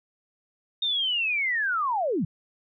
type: linear sweep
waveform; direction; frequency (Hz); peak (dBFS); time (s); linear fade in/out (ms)
sine; down; 3696 to 130.81; -23; 0.82-2.25; 5
effects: none